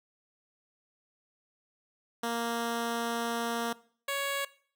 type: tone pair in turn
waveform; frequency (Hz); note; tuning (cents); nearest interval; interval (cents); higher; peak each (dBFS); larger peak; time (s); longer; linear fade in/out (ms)
10% pulse; 233.1 / 557.3; A#3 / C#5; 0 / +9; octave + minor third; 1509; second; -22; neither; 2.23-3.73 / 4.08-4.45; first; 5
effects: noise-tail reverb RT60 0.5 s tail -20 dB re dry